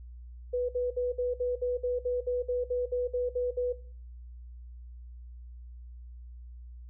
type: tone bursts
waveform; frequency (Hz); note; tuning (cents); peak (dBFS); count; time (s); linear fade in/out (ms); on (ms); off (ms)
sine; 493.9; B4; 0; -26; 15; 0.53-3.728; 10; 160; 57
effects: noise-tail reverb RT60 0.4 s tail -17 dB re dry + added 60 Hz sine -43 dBFS peak until 6.89 s